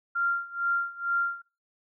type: tone with tremolo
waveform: sine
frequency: 1388 Hz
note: F6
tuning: 11 cents flat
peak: -22 dBFS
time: 0.15-1.42 s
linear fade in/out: 10 ms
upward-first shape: sine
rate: 2.2 Hz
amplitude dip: 90%
effects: noise-tail reverb RT60 0.3 s tail -21 dB re dry